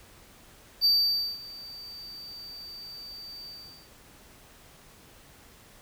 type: tone with ADSR envelope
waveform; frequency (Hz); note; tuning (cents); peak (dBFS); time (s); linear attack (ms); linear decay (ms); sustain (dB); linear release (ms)
triangle; 4632; D8; -25; -17; 0.81-3.91; 38; 530; -22; 440
effects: pink hiss -54 dBFS RMS until 5.81 s